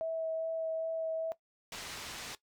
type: tone with vibrato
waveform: sine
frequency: 648 Hz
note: E5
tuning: 30 cents flat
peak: -32 dBFS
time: 0.01-1.32 s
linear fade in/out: 0 ms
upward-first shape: sine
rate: 2.5 Hz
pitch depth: 10 cents each way
type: low-pass noise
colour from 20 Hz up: white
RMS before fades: -44 dBFS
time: 1.72-2.35 s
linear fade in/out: 2 ms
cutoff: 5400 Hz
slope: 12 dB/octave
effects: noise-tail reverb RT60 0.1 s tail -17 dB re dry